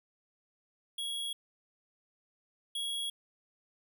square tone pair in turn, 3322 / 3322 Hz, G#7 / G#7, 0 / 0 cents, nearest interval unison, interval 0 cents, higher neither, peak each -35 / -34 dBFS, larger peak second, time 0.98-1.33 / 2.75-3.1 s, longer neither, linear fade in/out 5 ms, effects none

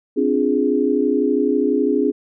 sine chord, D half-diminished seventh, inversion third, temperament equal, 261.6 / 293.7 / 349.2 / 415.3 Hz, C4 / D4 / F4 / Ab4, 0 / 0 / 0 / 0 cents, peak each -20 / -20 / -24 / -19 dBFS, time 0.16-2.12 s, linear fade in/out 20 ms, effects none

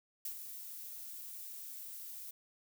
violet noise with ADSR envelope, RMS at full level -39 dBFS, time 0.25-2.31 s, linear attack 4 ms, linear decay 86 ms, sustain -8 dB, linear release 6 ms, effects none

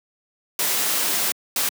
white noise bursts at uneven times, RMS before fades -22 dBFS, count 2, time 0.59-1.32 / 1.56-1.69 s, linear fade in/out 2 ms, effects high-pass 200 Hz 12 dB/octave

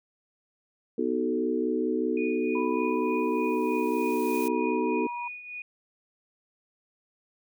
sine chord, B dominant seventh, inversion none, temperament equal with one note detuned, 246.9 / 311.1 / 374.7 / 440 Hz, B3 / D#4 / F#4 / A4, 0 / 0 / +22 / 0 cents, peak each -30 dBFS, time 0.98-5.07 s, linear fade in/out 5 ms
sine tone with tremolo, 2464 Hz, D#7, 17 cents flat, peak -34 dBFS, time 2.17-5.62 s, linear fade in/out 2 ms, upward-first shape triangle, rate 3.3 Hz, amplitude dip 65%
blue noise with exponential growth, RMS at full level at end -39 dBFS, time 2.27-4.48 s, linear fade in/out 1 ms, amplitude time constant 480 ms
sine tone with pitch glide, 987.8 to 961.3 Hz, B5 to B5, 0 to -47 cents, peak -32 dBFS, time 2.55-5.28 s, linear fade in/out 5 ms, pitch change -47 cents, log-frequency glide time 3.19-4.09 s
effects none

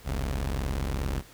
sawtooth tone pair together, 42.53 / 68 Hz, F1 / C#2, -45 / -33 cents, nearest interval minor sixth, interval 812 cents, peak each -27 / -26 dBFS, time 0.04-1.23 s, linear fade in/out 50 ms, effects pink hiss -52 dBFS RMS until 1.33 s

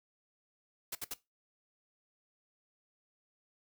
white noise bursts, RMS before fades -39 dBFS, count 3, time 0.92-1.139 s, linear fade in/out 5 ms, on 31 ms, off 63 ms, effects noise-tail reverb RT60 0.2 s tail -18 dB re dry

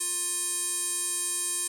square tone with band-pass filter, 352.4 Hz, F4, 16 cents sharp, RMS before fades -30 dBFS, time 0-1.68 s, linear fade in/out 10 ms, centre 8900 Hz, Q 4.5, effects none

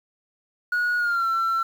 sine tone with pitch glide, 1453 to 1347.9 Hz, F#6 to E6, -32 to +38 cents, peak -18 dBFS, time 0.72-1.63 s, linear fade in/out 5 ms, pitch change -130 cents, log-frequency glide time 0.98-1.26 s, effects tanh soft clip ceiling -19 dBFS + 8-bit

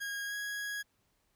40% pulse tone with pitch glide, 1636 to 1657.9 Hz, G#6 to G#6, -26 to -3 cents, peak -35 dBFS, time 0-0.83 s, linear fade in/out 20 ms, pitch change +23 cents, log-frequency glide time 0.26-0.34 s, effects pink hiss -75 dBFS RMS until 1.35 s

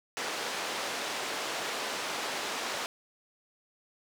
pink band-pass noise, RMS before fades -35 dBFS, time 0.17-2.86 s, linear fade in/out 0 ms, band 470 to 6500 Hz, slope 12 dB/octave, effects none

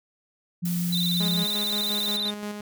sine tone, 174.61 Hz, F3, in tune, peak -24 dBFS, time 0.62-1.45 s, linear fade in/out 20 ms
blue noise, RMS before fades -35 dBFS, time 0.65-2.17 s, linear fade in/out 5 ms
triangle tone with vibrato, 3802 Hz, A#7, 33 cents sharp, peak -24 dBFS, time 0.92-2.31 s, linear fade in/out 10 ms, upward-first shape square, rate 18 Hz, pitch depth 74 cents each way
sawtooth tone with tremolo, 207.7 Hz, G#3, in tune, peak -26 dBFS, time 1.2-2.61 s, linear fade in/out 5 ms, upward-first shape square, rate 5.7 Hz, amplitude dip 40%
effects none

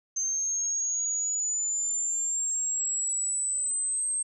sine linear sweep, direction up, 6272 to 8380 Hz, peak -26 dBFS, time 0.16-4.23 s, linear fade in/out 10 ms, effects none

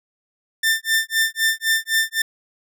sawtooth tone with tremolo, 1789 Hz, A6, 28 cents sharp, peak -11 dBFS, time 0.63-2.22 s, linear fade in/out 5 ms, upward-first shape sine, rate 3.9 Hz, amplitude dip 100%, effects none

